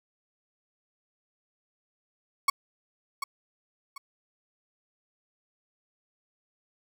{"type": "tone with echo", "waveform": "35% pulse", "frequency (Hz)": 1108.7, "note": "C#6", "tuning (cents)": 0, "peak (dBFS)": -17, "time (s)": [2.48, 2.5], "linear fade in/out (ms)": 5, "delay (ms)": 740, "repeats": 2, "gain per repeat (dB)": -10, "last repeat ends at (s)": 3.98, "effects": []}